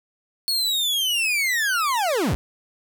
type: linear sweep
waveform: 40% pulse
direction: down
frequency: 4400 to 45.27 Hz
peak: -19 dBFS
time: 0.48-2.35 s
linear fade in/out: 0 ms
effects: none